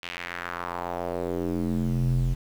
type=tone with band-pass filter sweep; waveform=square; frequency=43.65 Hz; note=F1; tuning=in tune; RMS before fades=-28 dBFS; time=0.02-2.35 s; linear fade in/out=20 ms; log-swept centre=2900 to 92 Hz; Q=2.2; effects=8-bit